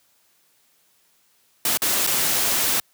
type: noise with dropouts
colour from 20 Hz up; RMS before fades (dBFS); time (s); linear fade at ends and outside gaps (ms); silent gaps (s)
white; -21; 1.65-2.8; 2; 1.773-1.819 / 2.066-2.072
effects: white hiss -62 dBFS RMS until 2.93 s + high-pass 100 Hz 12 dB/octave